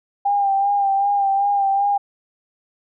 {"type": "tone with vibrato", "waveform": "sine", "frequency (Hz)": 797, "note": "G5", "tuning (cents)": 28, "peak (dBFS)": -15, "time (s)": [0.25, 1.98], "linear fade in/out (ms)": 10, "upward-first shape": "sine", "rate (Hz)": 2.6, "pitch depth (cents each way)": 34, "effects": []}